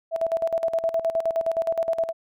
sine tone with tremolo, 659 Hz, E5, 1 cent flat, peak -19 dBFS, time 0.11-2.13 s, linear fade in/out 50 ms, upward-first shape square, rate 9.6 Hz, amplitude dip 75%, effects none

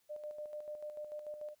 sine tone with tremolo, 600 Hz, D5, 37 cents sharp, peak -40 dBFS, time 0.09-1.55 s, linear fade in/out 20 ms, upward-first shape square, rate 6.8 Hz, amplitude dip 50%, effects white hiss -75 dBFS RMS until 1.6 s

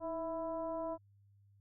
sine tone with frequency modulation, 655 Hz, E5, 11 cents flat, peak -36 dBFS, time 0-0.98 s, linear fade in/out 50 ms, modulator 336 Hz, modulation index 0.94, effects added 100 Hz sine -63 dBFS peak until 1.6 s

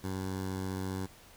15% pulse tone with notch filter, 94.6 Hz, F#2, 39 cents sharp, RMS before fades -36 dBFS, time 0.03-1.07 s, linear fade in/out 20 ms, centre 2500 Hz, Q 1.5, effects pink hiss -56 dBFS RMS until 1.36 s

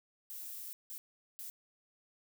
violet noise bursts at uneven times, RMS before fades -45 dBFS, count 3, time 0.3-0.73 / 0.9-0.98 / 1.39-1.5 s, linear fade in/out 0 ms, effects none

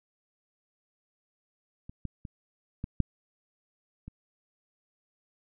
clicks, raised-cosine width 5 ms, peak -30 / -22 / -27 / -21 / -11 / -29 dBFS, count 6, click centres 1.895 / 2.053 / 2.252 / 2.841 / 3.003 / 4.08 s, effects none

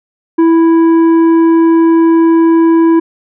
triangle tone with tanh clipping, 329.6 Hz, E4, in tune, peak -6 dBFS, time 0.38-3 s, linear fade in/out 10 ms, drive 12 dB, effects none

